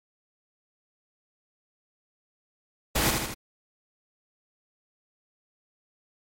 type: noise with echo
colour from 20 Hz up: pink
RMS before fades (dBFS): -24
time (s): 2.95-3.11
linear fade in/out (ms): 10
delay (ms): 78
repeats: 3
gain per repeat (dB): -4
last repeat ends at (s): 3.344
effects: MP3 64 kbps